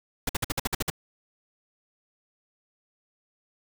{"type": "noise bursts", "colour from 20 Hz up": "pink", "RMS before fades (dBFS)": -26, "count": 9, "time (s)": [0.27, 0.901], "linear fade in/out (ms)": 5, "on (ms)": 23, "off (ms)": 53, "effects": []}